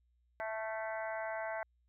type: harmonic tone with a mistuned harmonic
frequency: 220 Hz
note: A3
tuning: in tune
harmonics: 3 / 4 / 5 / 6 / 7 / 8 / 9 / 10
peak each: -39 / -43 / -50 / -54 / -45 / -55 / -47 / -57 dBFS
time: 0.4-1.63 s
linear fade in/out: 0 ms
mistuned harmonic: 6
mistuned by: +33 cents
effects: added 60 Hz sine -70 dBFS peak until 1.88 s